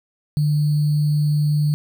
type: tone with sample-and-hold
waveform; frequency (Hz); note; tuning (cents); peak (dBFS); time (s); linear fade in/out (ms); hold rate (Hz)
sine; 149.1; D3; +27; -15; 0.37-1.74; 0; 4410
effects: none